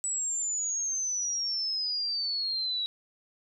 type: exponential sweep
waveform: sine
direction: down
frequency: 7910 to 3869 Hz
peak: -28 dBFS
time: 0.04-2.86 s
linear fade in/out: 0 ms
effects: none